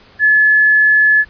sine tone, 1717 Hz, A6, 43 cents flat, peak -7 dBFS, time 0.19-1.25 s, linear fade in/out 50 ms, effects pink hiss -45 dBFS RMS until 1.29 s + resampled to 11025 Hz

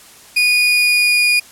35% pulse tone with pitch glide, 2461 to 2445 Hz, D#7 to D#7, -20 to -31 cents, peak -9 dBFS, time 0.36-1.4 s, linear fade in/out 10 ms, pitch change -11 cents, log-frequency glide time 0.52-1.24 s, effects white hiss -42 dBFS RMS until 1.51 s + low-pass 12000 Hz 12 dB/octave

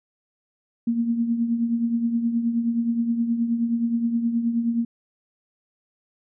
sine tone with tremolo, 233.1 Hz, A#3, in tune, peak -17 dBFS, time 0.87-4.85 s, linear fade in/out 5 ms, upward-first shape triangle, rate 9.5 Hz, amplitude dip 65%, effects none

